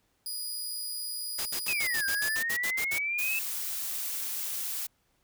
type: tone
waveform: 15% pulse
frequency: 4921 Hz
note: D#8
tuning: 20 cents flat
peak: -27 dBFS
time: 0.26-2.36 s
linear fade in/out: 2 ms
type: noise bursts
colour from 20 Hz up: white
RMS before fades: -34 dBFS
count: 12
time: 1.38-2.987 s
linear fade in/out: 10 ms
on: 78 ms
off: 61 ms
type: exponential two-way sweep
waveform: sine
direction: down then up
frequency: 2637 to 1584 to 2637 Hz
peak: -28 dBFS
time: 1.68-3.39 s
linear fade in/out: 2 ms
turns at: 2.06 s
type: noise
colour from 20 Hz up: blue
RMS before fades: -34 dBFS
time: 3.18-4.87 s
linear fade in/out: 10 ms
effects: pink hiss -72 dBFS RMS until 5.23 s